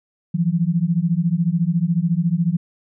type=beating tone pair; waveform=sine; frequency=163.2 / 177.2 Hz; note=E3 / F3; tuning=-17 / +25 cents; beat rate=14 Hz; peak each=-19 dBFS; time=0.34-2.57 s; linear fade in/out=10 ms; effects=none